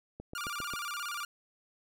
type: click train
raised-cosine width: 2 ms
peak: -29 dBFS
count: 5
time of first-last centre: 0.2-0.737 s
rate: 7.45 Hz
type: tone with vibrato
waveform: sawtooth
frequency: 1291 Hz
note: E6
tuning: 37 cents flat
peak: -32 dBFS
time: 0.35-1.25 s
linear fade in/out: 2 ms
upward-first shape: square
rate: 17 Hz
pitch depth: 160 cents each way
effects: none